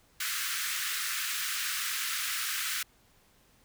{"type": "high-pass noise", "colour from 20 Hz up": "pink", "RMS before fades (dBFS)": -33, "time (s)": [0.2, 2.83], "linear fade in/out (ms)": 5, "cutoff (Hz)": 1300, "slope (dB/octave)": 48, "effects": ["pink hiss -64 dBFS RMS until 3.64 s"]}